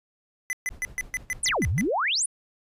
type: tone bursts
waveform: square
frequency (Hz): 2013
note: B6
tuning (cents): +33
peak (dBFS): -26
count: 9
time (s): 0.5-1.81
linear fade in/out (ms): 0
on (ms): 30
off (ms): 130
type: noise with tremolo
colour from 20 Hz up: brown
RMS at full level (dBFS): -42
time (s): 0.7-1.91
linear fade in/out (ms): 10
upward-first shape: sine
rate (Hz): 6.5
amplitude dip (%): 75
type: exponential two-way sweep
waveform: sine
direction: down then up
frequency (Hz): 10548 to 68.4 to 10548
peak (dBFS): -22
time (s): 1.43-2.26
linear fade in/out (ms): 5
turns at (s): 1.68
effects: resampled to 32000 Hz